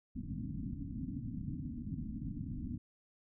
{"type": "low-pass noise", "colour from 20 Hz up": "white", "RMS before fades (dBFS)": -41, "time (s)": [0.15, 2.78], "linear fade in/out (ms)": 10, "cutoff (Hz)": 290, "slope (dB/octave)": 96, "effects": []}